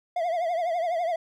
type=tone with vibrato; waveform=triangle; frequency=682 Hz; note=F5; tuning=41 cents flat; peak=-22 dBFS; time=0.16-1.16 s; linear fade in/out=5 ms; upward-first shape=triangle; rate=12 Hz; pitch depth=120 cents each way; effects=none